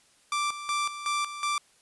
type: tone with tremolo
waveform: sawtooth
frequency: 1174.7 Hz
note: D6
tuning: in tune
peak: -22 dBFS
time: 0.32-1.58 s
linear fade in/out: 2 ms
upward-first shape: square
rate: 2.7 Hz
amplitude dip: 70%
effects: white hiss -62 dBFS RMS until 1.81 s + resampled to 24000 Hz